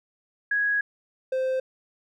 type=tone pair in turn; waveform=sine / triangle; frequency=1661.2 / 520.7 Hz; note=G#6 / C5; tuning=0 / -8 cents; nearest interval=octave + minor sixth; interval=2008 cents; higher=first; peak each=-21 dBFS; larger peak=neither; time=0.51-0.81 / 1.32-1.6 s; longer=first; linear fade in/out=5 ms; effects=none